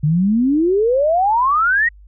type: exponential sweep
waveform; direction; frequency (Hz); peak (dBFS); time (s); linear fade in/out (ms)
sine; up; 143.4 to 1932; -12; 0.03-1.89; 10
effects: added 50 Hz sine -40 dBFS peak until 2.07 s